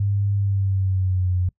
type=tone with pitch glide; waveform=sine; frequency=100.5 to 90.58 Hz; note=G2 to F#2; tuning=+44 to -36 cents; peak=-18 dBFS; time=0-1.49 s; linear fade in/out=5 ms; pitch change=-180 cents; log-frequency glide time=0.35-1.34 s; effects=noise-tail reverb RT60 0.1 s tail -23 dB re dry